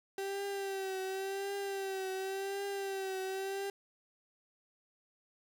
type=tone with vibrato; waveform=35% pulse; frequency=388.7 Hz; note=G4; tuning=15 cents flat; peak=-34 dBFS; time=0.18-3.7 s; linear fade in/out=2 ms; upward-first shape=triangle; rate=0.91 Hz; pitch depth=51 cents each way; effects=none